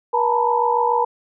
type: tone cluster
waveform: sine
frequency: 480 / 869 / 916 / 983 Hz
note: B4 / A5 / A#5 / B5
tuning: -49 / -22 / -31 / -8 cents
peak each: -21 dBFS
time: 0.13-1.05 s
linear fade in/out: 10 ms
effects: none